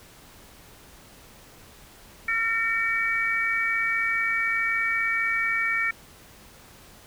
harmonic tone, 455.2 Hz, A#4, 41 cents flat, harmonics 3 / 4 / 5, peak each -31 / -26 / -25 dBFS, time 2.28-5.91 s, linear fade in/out 5 ms, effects pink hiss -50 dBFS RMS until 7.06 s

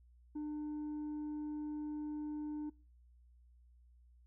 sine tone with tanh clipping, 300 Hz, D4, 37 cents sharp, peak -39 dBFS, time 0.35-2.7 s, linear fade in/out 10 ms, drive 3 dB, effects noise-tail reverb RT60 0.4 s tail -26 dB re dry + added 60 Hz sine -61 dBFS peak until 4.26 s

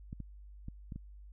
clicks, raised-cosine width 5 ms, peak -30 dBFS, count 5, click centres 0.129 / 0.203 / 0.684 / 0.922 / 0.96 s, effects added 50 Hz sine -49 dBFS peak until 1.32 s

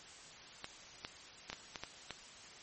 clicks, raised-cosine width 0.2 ms, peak -23 dBFS, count 7, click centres 0.644 / 1.049 / 1.5 / 1.53 / 1.758 / 1.836 / 2.107 s, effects white hiss -54 dBFS RMS until 2.62 s + MP3 32 kbps

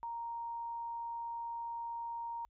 sine tone, 932.3 Hz, A#5, in tune, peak -38 dBFS, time 0.03-2.45 s, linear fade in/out 0 ms, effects added 50 Hz sine -69 dBFS peak until 2.49 s

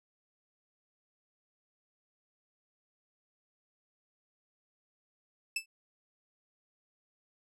sawtooth tone with exponential decay, 2635 Hz, E7, 1 cent flat, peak -24 dBFS, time 5.56-5.66 s, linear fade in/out 5 ms, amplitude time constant 20 ms, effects low-pass 12000 Hz 12 dB/octave

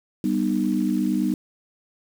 sine chord, G augmented, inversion none, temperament just, 196 / 245 / 306.2 Hz, G3 / B3 / D#4, 0 / -14 / -28 cents, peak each -24 dBFS, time 0.24-1.34 s, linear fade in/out 2 ms, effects 7-bit

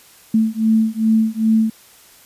sine beating tone pair, 220 / 222.5 Hz, A3 / A3, 0 / +20 cents, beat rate 2.5 Hz, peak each -16 dBFS, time 0.34-1.7 s, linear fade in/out 5 ms, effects white hiss -47 dBFS RMS until 2.25 s + resampled to 32000 Hz

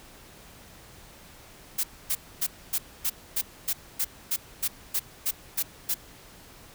blue noise bursts, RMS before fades -26 dBFS, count 14, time 1.78-5.944 s, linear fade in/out 10 ms, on 56 ms, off 260 ms, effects pink hiss -50 dBFS RMS until 6.74 s

